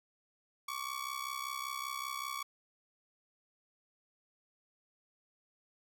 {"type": "ring-modulated tone", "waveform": "sawtooth", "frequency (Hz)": 1130, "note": "C#6", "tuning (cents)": 33, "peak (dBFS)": -31, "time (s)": [0.68, 2.43], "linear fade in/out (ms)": 5, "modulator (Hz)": 32.6, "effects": []}